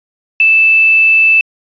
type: tone with quantisation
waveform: sine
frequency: 2637 Hz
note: E7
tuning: in tune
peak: -5 dBFS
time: 0.4-1.41 s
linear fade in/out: 2 ms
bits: 5
effects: resampled to 11025 Hz